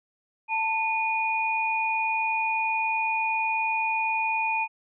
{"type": "tone pair together", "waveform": "sine", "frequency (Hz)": [889.3, 2458], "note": ["A5", "D#7"], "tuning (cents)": [18, -22], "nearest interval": "octave + tritone", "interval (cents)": 1760, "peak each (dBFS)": -26, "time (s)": [0.48, 4.68], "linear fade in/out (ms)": 50, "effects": []}